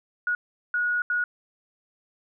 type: tone bursts at uneven times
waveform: sine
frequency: 1453 Hz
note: F#6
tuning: 32 cents flat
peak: -22 dBFS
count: 3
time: 0.27-0.35 / 0.74-1.02 / 1.1-1.24 s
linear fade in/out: 2 ms
effects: none